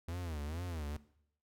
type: tone with vibrato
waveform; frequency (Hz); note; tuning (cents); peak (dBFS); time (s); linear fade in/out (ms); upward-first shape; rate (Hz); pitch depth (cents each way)
45% pulse; 80.6; E2; -38; -38; 0.08-0.97; 5; sine; 2.2; 190
effects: noise-tail reverb RT60 0.7 s tail -18 dB re dry